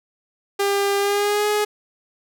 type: tone with pitch glide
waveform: sawtooth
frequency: 400 to 418.9 Hz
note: G4 to G#4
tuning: +35 to +15 cents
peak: -14 dBFS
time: 0.59-1.65 s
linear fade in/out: 10 ms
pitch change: +80 cents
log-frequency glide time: 0.98-1.47 s
effects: none